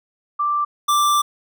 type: tone pair in turn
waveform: sine / square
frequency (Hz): 1176 / 1176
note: D6 / D6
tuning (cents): +2 / +2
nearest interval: unison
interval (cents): 0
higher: neither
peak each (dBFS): -17 / -15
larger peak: second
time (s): 0.39-0.65 / 0.88-1.22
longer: second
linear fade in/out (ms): 10
effects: none